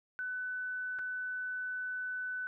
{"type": "tone with dropouts", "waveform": "sine", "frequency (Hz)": 1500, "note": "F#6", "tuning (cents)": 23, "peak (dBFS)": -35, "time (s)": [0.19, 2.47], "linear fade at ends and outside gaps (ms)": 0, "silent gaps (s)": [0.988, 0.992], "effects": []}